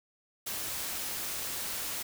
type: noise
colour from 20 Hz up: white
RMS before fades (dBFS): -36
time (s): 0.46-2.03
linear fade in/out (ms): 10
effects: none